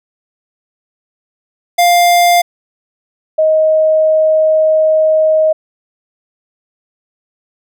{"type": "tone pair in turn", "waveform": ["square", "sine"], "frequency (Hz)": [700, 627.6], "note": ["F5", "D#5"], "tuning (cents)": [4, 15], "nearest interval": "major second", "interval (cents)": 189, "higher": "first", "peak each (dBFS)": -7, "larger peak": "neither", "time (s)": [[1.78, 2.42], [3.38, 5.53]], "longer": "second", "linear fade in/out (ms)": 10, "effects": []}